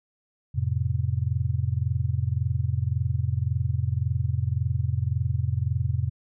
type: chord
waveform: sine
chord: F major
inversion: none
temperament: just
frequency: 87.31 / 109.13 / 130.96 Hz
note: F2 / A2 / C3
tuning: 0 / -14 / +2 cents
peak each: -27 dBFS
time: 0.54-6.1 s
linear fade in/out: 20 ms
effects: none